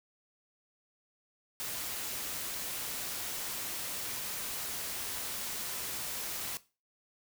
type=noise; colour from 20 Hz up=white; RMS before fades=-38 dBFS; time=1.6-6.57 s; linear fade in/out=0 ms; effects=noise-tail reverb RT60 0.3 s tail -17 dB re dry